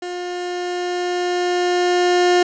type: tone with level ramp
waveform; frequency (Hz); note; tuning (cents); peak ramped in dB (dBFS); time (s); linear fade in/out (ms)
30% pulse; 356.2; F4; +34; -23 to -9; 0.02-2.43; 5
effects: resampled to 16000 Hz + 8-bit